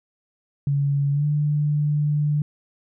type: tone with pitch glide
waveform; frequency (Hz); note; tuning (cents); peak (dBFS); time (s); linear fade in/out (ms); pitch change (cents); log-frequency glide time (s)
sine; 141.3 to 148.24; C#3 to D3; +34 to +17; -18; 0.67-2.42; 2; +83; 1.12-1.25
effects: none